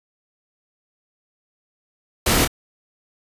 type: noise with echo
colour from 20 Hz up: pink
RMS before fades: -18 dBFS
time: 2.26-2.45 s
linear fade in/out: 5 ms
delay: 27 ms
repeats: 1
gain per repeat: -5 dB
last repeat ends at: 2.477 s
effects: resampled to 32000 Hz